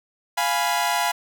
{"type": "chord", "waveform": "sawtooth", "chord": "F diminished", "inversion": "none", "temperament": "equal", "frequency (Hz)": [698.5, 830.6, 987.8], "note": ["F5", "Ab5", "Cb6"], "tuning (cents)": [0, 0, 0], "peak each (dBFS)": -21, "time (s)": [0.37, 1.12], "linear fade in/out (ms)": 10, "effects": []}